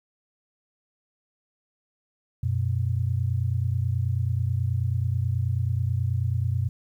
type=tone pair together; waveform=sine; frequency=92.72 / 122 Hz; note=F#2 / B2; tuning=+4 / -21 cents; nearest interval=perfect fourth; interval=475 cents; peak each=-25 dBFS; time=2.43-6.69 s; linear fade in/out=5 ms; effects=10-bit